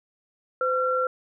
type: tone pair together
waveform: sine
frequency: 510.9 / 1364 Hz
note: C5 / F6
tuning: -41 / -41 cents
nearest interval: octave + perfect fourth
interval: 1700 cents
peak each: -24 dBFS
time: 0.61-1.07 s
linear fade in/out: 2 ms
effects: none